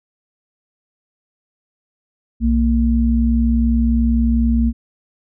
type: tone pair together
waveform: sine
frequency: 62 / 230.7 Hz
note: B1 / A#3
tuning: +7 / -18 cents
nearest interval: octave + major seventh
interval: 2275 cents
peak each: -15 dBFS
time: 2.4-4.73 s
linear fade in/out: 50 ms
effects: none